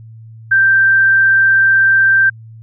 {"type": "tone", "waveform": "sine", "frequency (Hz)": 1569, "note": "G6", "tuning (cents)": 1, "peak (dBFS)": -7, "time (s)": [0.51, 2.3], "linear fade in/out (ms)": 10, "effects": ["added 112 Hz sine -33 dBFS peak until 2.62 s"]}